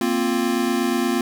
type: chord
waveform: square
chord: Bb suspended second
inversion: none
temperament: equal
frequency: 233.1 / 261.6 / 349.2 Hz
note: Bb3 / C4 / F4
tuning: 0 / 0 / 0 cents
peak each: -24 dBFS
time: 0.01-1.21 s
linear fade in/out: 2 ms
effects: none